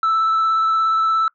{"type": "tone with vibrato", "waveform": "sine", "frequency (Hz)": 1318.5, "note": "E6", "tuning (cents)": 0, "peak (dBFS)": -12, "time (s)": [0.03, 1.28], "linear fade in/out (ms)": 2, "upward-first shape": "sine", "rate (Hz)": 17, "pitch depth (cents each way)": 12, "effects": ["noise-tail reverb RT60 0.1 s tail -23 dB re dry", "tanh soft clip ceiling -13 dBFS"]}